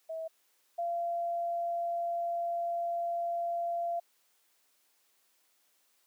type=tone pair in turn; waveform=sine; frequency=648 / 686.5 Hz; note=E5 / F5; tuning=-30 / -30 cents; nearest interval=minor second; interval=100 cents; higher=second; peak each=-35 / -30 dBFS; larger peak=second; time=0.09-0.28 / 0.78-4 s; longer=second; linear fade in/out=10 ms; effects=white hiss -71 dBFS RMS until 6.06 s + high-pass 300 Hz 12 dB/octave